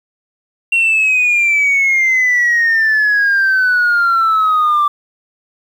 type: exponential sweep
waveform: sine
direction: down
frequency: 2748 to 1170 Hz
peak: -8 dBFS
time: 0.72-4.88 s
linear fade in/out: 5 ms
effects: tanh soft clip ceiling -7 dBFS + 7-bit